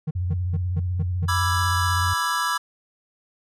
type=tone bursts; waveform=triangle; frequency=154.9 Hz; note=D#3; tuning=7 cents flat; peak=-20 dBFS; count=6; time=0.07-1.26 s; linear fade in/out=10 ms; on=40 ms; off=190 ms
type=tone with vibrato; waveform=sine; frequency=89.9 Hz; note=F#2; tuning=49 cents flat; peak=-22 dBFS; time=0.15-2.14 s; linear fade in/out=10 ms; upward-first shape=sine; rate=16 Hz; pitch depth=64 cents each way
type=chord; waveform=square; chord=E dominant seventh; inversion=second; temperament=equal with one note detuned; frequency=987.8 / 1174.7 / 1329.2 / 1661.2 Hz; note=B5 / D6 / E6 / G#6; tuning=0 / 0 / +14 / 0 cents; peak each=-28 dBFS; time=1.28-2.58 s; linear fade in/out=10 ms
effects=low-pass 12000 Hz 12 dB/octave